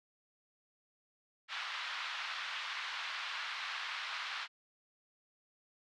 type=band-pass noise; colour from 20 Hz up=pink; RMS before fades=-41 dBFS; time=1.48-4.48 s; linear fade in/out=50 ms; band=1100 to 4100 Hz; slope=24 dB/octave; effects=none